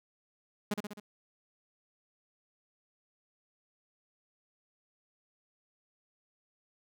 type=tone with echo; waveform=sawtooth; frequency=207.7 Hz; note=G#3; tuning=in tune; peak=-25 dBFS; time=0.71-0.74 s; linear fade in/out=5 ms; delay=65 ms; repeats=4; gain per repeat=-4 dB; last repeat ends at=1 s; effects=none